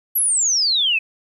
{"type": "exponential sweep", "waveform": "sine", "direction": "down", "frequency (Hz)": [11990, 2505], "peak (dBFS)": -15, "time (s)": [0.15, 0.99], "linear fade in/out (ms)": 10, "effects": ["9-bit"]}